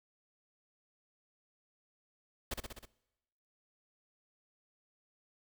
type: noise with echo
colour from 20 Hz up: pink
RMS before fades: -37 dBFS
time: 2.51-2.54 s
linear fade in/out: 5 ms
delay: 63 ms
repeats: 5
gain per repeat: -3 dB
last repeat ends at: 2.855 s
effects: noise-tail reverb RT60 1.0 s tail -22 dB re dry